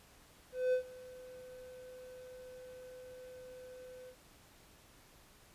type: tone with ADSR envelope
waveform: triangle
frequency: 507 Hz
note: B4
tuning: 45 cents sharp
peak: -25 dBFS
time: 0.52-4.16 s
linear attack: 210 ms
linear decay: 96 ms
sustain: -22 dB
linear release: 80 ms
effects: pink hiss -62 dBFS RMS until 5.54 s + resampled to 32000 Hz